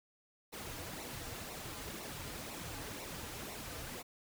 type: noise with flanger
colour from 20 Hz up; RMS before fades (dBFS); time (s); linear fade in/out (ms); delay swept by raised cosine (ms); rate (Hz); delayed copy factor
pink; -45; 0.52-4.03; 20; 0.61 to 5.51; 2; -0.65
effects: none